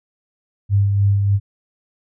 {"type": "tone with tremolo", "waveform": "sine", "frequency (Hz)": 100, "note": "G2", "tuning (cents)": 35, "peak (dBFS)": -11, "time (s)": [0.69, 1.4], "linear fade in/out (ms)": 50, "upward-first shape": "sine", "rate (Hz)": 3.3, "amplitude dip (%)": 35, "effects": []}